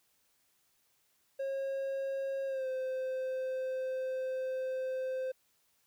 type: tone with pitch glide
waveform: triangle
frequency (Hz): 542 to 519.3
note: C#5 to C5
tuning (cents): -39 to -13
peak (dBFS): -31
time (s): 1.39-5.32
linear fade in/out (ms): 10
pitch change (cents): -74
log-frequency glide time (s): 2.46-2.68
effects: white hiss -73 dBFS RMS until 5.86 s